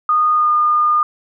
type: tone with pitch glide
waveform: sine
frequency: 1230 to 1215.9 Hz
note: D#6 to D#6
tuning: -20 to -40 cents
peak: -11 dBFS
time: 0.09-1.03 s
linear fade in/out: 2 ms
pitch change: -20 cents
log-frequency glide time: 0.34-0.5 s
effects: none